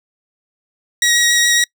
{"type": "tone with vibrato", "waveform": "15% pulse", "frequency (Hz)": 1900, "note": "A#6", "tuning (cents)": 33, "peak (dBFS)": -5, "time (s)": [1.02, 1.64], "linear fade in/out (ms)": 2, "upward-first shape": "sine", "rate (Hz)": 7.2, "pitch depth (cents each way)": 11, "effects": ["noise-tail reverb RT60 0.1 s tail -26 dB re dry"]}